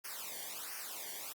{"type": "noise with flanger", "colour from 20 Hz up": "white", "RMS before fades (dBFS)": -44, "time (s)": [0.04, 1.33], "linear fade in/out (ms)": 10, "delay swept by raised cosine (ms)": [0.26, 0.78], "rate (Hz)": 1.4, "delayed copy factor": -0.9, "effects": ["Opus 48 kbps"]}